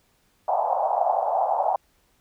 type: band-pass noise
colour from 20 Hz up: white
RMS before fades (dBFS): -23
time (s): 0.48-1.76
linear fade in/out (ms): 2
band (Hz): 640 to 850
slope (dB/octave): 48
effects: pink hiss -65 dBFS RMS until 2.2 s